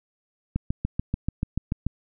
click train, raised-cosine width 5 ms, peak -12 dBFS, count 10, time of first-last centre 0.56-1.866 s, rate 6.89 Hz, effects none

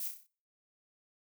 violet noise with echo, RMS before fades -38 dBFS, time 0-0.08 s, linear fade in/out 2 ms, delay 31 ms, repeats 6, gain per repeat -5 dB, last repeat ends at 0.266 s, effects noise-tail reverb RT60 0.4 s tail -21 dB re dry

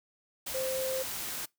sine tone in noise, 523.3 Hz, C5, in tune, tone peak -31 dBFS, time 0.54-1.03 s, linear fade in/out 10 ms, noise white, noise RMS -37 dBFS, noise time 0.46-1.46 s, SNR +3 dB, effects noise-tail reverb RT60 0.2 s tail -24 dB re dry

